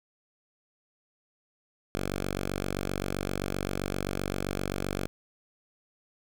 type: tone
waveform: 5% pulse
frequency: 47.67 Hz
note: G1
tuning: 48 cents flat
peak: -19 dBFS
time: 1.95-5.07 s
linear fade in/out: 0 ms
effects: none